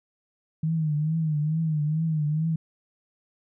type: tone with vibrato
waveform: sine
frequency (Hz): 155.56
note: D#3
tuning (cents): 0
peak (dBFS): -22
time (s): 0.63-2.56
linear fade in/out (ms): 5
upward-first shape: triangle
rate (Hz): 2.3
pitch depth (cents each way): 98
effects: none